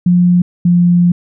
sine tone pair in turn, 177.2 / 175.06 Hz, F3 / F3, +25 / +4 cents, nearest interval unison, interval 21 cents, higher first, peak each -6 dBFS, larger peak neither, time 0.06-0.42 / 0.65-1.12 s, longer second, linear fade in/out 5 ms, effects none

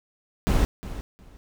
brown noise with echo, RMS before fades -20 dBFS, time 0.47-0.65 s, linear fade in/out 0 ms, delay 360 ms, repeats 2, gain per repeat -14 dB, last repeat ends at 1.37 s, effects none

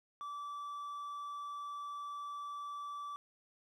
triangle tone, 1159 Hz, D6, 23 cents flat, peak -39 dBFS, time 0.21-3.16 s, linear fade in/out 0 ms, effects none

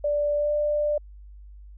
sine tone with pitch glide, 586 to 593.2 Hz, D5 to D5, -4 to +17 cents, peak -21 dBFS, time 0.04-0.98 s, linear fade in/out 5 ms, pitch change +21 cents, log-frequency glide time 0.36-0.52 s, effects added 50 Hz sine -42 dBFS peak until 1.77 s

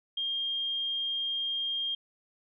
sine tone, 3215 Hz, G7, 43 cents sharp, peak -29 dBFS, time 0.17-1.95 s, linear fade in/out 5 ms, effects none

